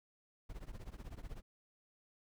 brown noise with tremolo, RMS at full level -44 dBFS, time 0.49-1.42 s, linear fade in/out 10 ms, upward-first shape triangle, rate 16 Hz, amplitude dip 95%, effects none

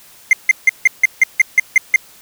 triangle tone bursts, 2093 Hz, C7, in tune, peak -3 dBFS, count 10, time 0.31-1.96 s, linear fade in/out 2 ms, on 21 ms, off 160 ms, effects white hiss -44 dBFS RMS until 2.21 s

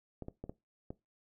clicks, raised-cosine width 2 ms, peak -28 dBFS, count 5, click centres 0.223 / 0.284 / 0.44 / 0.495 / 0.905 s, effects noise-tail reverb RT60 0.2 s tail -19 dB re dry

